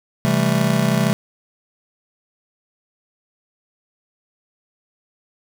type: chord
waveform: square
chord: A minor seventh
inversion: first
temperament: just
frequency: 132 / 165 / 198 / 220 Hz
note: C3 / E3 / G3 / A3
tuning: +16 / +2 / +18 / 0 cents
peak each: -22 dBFS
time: 0.25-1.13 s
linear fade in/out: 0 ms
effects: none